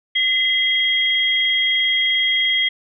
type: tone pair together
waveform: sine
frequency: 2041 / 3259 Hz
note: C7 / G#7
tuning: -44 / -33 cents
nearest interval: minor sixth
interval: 811 cents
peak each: -19 / -17 dBFS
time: 0.15-2.69 s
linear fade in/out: 10 ms
effects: none